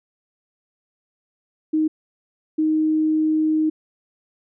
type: tone bursts at uneven times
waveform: sine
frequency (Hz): 311.9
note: D#4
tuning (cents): +4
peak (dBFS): -16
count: 2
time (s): 1.73-1.88 / 2.58-3.7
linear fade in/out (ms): 10
effects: none